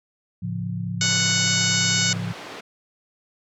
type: chord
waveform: sine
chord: A augmented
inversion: none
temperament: equal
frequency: 110 / 138.59 / 174.61 Hz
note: A2 / C#3 / E#3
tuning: 0 / 0 / 0 cents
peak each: -29 / -33 / -28 dBFS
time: 0.42-2.33 s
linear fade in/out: 10 ms
type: harmonic tone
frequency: 739 Hz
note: F#5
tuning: 2 cents flat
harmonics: 2 / 3 / 4 / 5 / 6 / 7 / 8 / 9 / 10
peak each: -28 / -28 / -28 / -28 / -28 / -28 / -28 / -28 / -28 dBFS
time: 1.01-2.13 s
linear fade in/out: 2 ms
type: band-pass noise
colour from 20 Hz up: pink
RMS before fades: -38 dBFS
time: 1.01-2.61 s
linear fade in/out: 10 ms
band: 290 to 4000 Hz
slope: 12 dB/octave
effects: none